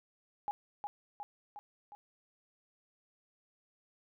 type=tone with echo; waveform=sine; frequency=824 Hz; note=G#5; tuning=14 cents flat; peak=-32 dBFS; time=0.48-0.51 s; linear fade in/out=0 ms; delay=360 ms; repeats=4; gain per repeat=-4 dB; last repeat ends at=1.95 s; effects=none